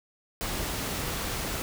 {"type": "noise", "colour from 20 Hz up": "pink", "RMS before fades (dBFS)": -32, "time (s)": [0.41, 1.62], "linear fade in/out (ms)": 0, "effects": []}